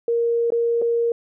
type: tone with dropouts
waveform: sine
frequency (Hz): 467.7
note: A#4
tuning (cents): +6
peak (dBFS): -17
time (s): 0.08-1.12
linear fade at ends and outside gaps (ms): 2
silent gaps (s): 0.504-0.521 / 0.817-0.821
effects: none